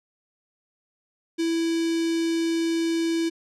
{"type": "tone with notch filter", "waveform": "square", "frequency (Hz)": 330.7, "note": "E4", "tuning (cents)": 6, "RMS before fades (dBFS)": -24, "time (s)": [1.38, 3.3], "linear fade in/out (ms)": 20, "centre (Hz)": 1100, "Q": 0.61, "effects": ["low-pass 7000 Hz 12 dB/octave"]}